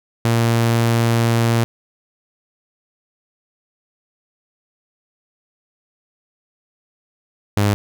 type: tone pair in turn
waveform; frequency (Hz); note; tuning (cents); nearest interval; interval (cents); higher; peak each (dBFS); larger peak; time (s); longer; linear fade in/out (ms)
sawtooth; 116.1 / 102.59; A#2 / G#2; -7 / -21; major second; 214; first; -10; neither; 0.25-1.64 / 7.57-7.74; first; 0
effects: none